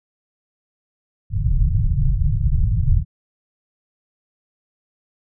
pink low-pass noise, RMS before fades -17 dBFS, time 1.3-3.05 s, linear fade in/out 50 ms, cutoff 160 Hz, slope 96 dB/octave, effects none

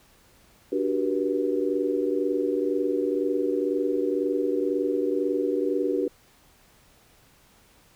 sine chord, G major seventh, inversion second, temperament equal with one note detuned, 293.7 / 370 / 392 / 482 Hz, D4 / F#4 / G4 / B4, 0 / 0 / 0 / -42 cents, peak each -28 dBFS, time 0.72-6.08 s, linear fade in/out 5 ms, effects pink hiss -58 dBFS RMS until 7.95 s

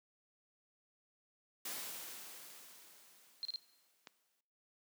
white noise with exponential decay, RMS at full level -42 dBFS, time 1.65-4.41 s, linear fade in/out 5 ms, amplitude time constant 600 ms
sine tone bursts, 4186 Hz, C8, in tune, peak -37 dBFS, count 3, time 3.43-3.559 s, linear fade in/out 0 ms, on 21 ms, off 33 ms
click, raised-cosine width 0.2 ms, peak -32 dBFS, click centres 4.072 s
effects noise-tail reverb RT60 0.9 s tail -21 dB re dry + high-pass 200 Hz 12 dB/octave

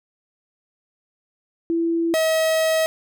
sine / 45% pulse tone pair in turn, 333.6 / 639.7 Hz, E4 / D#5, +21 / +48 cents, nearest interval major seventh, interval 1127 cents, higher second, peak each -18 / -17 dBFS, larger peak second, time 1.7-2.14 / 2.14-2.86 s, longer second, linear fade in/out 0 ms, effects none

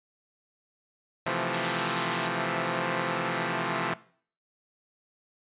5% pulse chord, F major seventh, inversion second, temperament equal, 130.81 / 164.81 / 174.61 / 220 Hz, C3 / E3 / F3 / A3, 0 / 0 / 0 / 0 cents, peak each -22 / -22 / -20 / -23 dBFS, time 1.26-3.94 s, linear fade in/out 5 ms
pink high-pass noise, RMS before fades -35 dBFS, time 1.53-2.27 s, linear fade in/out 5 ms, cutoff 2400 Hz, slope 96 dB/octave
effects noise-tail reverb RT60 0.5 s tail -19 dB re dry + resampled to 8000 Hz

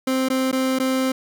30% pulse tone with dropouts, 261.6 Hz, C4, in tune, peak -16 dBFS, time 0.07-1.12 s, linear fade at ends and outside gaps 5 ms, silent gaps 0.287-0.3 / 0.515-0.527 / 0.788-0.798 s, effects none

